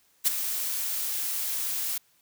blue noise with ADSR envelope, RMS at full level -20 dBFS, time 0.24-1.98 s, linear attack 31 ms, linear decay 16 ms, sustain -10 dB, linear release 6 ms, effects white hiss -65 dBFS RMS until 2.21 s

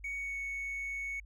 triangle tone with pitch glide, 2236 to 2218 Hz, C#7 to C#7, +14 to 0 cents, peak -33 dBFS, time 0.04-1.2 s, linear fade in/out 5 ms, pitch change -14 cents, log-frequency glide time 0.15-0.38 s, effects tanh soft clip ceiling -30 dBFS + added 50 Hz sine -49 dBFS peak until 1.25 s

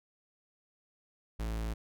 45% pulse tone, 55 Hz, A1, in tune, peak -33 dBFS, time 1.39-1.74 s, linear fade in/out 10 ms, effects none

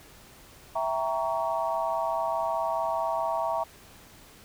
sine chord, E diminished seventh, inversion none, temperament equal with one note detuned, 659.3 / 784 / 932.3 / 1121 Hz, E5 / G5 / Bb5 / Db6, 0 / 0 / 0 / +19 cents, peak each -29 / -34 / -30 / -34 dBFS, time 0.75-3.64 s, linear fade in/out 10 ms, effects pink hiss -52 dBFS RMS until 4.44 s

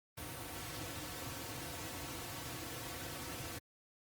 pink noise with comb filter, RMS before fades -44 dBFS, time 0.17-3.59 s, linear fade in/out 10 ms, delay 4.9 ms, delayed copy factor -0.85, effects high-pass 80 Hz 12 dB/octave + Opus 32 kbps

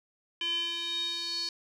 square tone with band-pass filter sweep, 340 Hz, F4, 46 cents flat, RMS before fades -33 dBFS, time 0.41-1.49 s, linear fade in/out 2 ms, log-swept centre 2900 to 4600 Hz, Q 9.9, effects none

